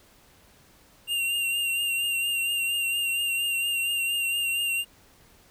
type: tone with vibrato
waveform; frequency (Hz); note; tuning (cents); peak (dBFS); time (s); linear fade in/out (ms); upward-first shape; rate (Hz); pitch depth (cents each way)
square; 2778; F7; -10; -25; 1.07-4.85; 50; triangle; 4.3; 37
effects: pink hiss -57 dBFS RMS until 5.5 s